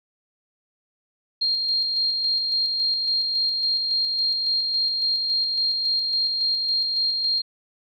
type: tone with tremolo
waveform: sine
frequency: 4215 Hz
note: C8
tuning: 12 cents sharp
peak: -19 dBFS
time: 1.41-7.42 s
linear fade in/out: 10 ms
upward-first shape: square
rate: 3.6 Hz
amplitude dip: 30%
effects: none